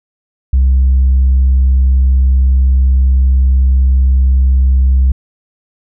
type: tone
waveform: sine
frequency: 65.41 Hz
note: C2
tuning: in tune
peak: -4 dBFS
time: 0.53-5.12 s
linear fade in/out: 5 ms
effects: tanh soft clip ceiling -4 dBFS